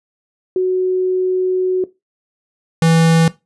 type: tone pair in turn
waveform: sine / square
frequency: 370 / 164.01 Hz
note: F#4 / E3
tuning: 0 / -8 cents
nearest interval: octave + major second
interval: 1408 cents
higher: first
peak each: -12 / -10 dBFS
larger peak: second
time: 0.56-1.84 / 2.82-3.28 s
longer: first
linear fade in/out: 2 ms
effects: noise-tail reverb RT60 0.2 s tail -17 dB re dry + resampled to 24000 Hz